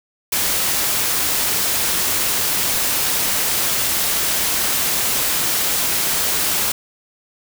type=noise; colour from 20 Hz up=white; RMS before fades=-19 dBFS; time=0.32-6.72 s; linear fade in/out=5 ms; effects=none